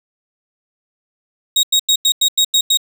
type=tone bursts; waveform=30% pulse; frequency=3776 Hz; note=A#7; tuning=22 cents sharp; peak=-8 dBFS; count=8; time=1.56-2.773 s; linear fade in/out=5 ms; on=72 ms; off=91 ms; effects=none